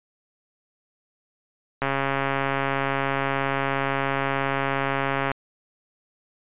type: click train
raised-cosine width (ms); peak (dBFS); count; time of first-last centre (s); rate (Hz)
0.5; -9; 480; 1.82-5.316; 137
effects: resampled to 8000 Hz